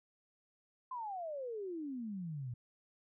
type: exponential sweep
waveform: sine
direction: down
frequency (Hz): 1046.5 to 116.1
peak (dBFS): -39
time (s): 0.91-2.54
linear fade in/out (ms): 5
effects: none